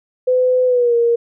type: tone with pitch glide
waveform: sine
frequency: 506 to 469.4 Hz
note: B4 to A#4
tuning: +42 to +12 cents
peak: -11 dBFS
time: 0.27-1.16 s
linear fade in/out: 10 ms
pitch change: -130 cents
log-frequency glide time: 0.66-0.95 s
effects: none